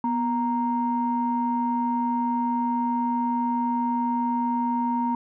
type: tone pair together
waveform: sine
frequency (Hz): 244 / 932.3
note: B3 / A#5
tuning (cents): -21 / 0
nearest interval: octave + major seventh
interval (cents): 2321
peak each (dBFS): -24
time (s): 0.04-5.15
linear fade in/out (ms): 2
effects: tanh soft clip ceiling -14 dBFS